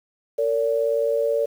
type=tone pair together; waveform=sine; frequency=455.1 / 573.4 Hz; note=A#4 / D5; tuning=-42 / -42 cents; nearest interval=major third; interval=400 cents; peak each=-22 / -21 dBFS; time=0.38-1.46 s; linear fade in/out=10 ms; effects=8-bit